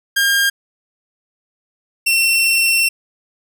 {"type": "tone pair in turn", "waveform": "sawtooth", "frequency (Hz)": [1611, 2709], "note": ["G6", "E7"], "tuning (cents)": [47, 47], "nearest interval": "major sixth", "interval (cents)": 900, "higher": "second", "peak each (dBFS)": -9, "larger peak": "neither", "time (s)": [[0.16, 0.5], [2.06, 2.89]], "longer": "second", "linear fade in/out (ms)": 10, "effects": []}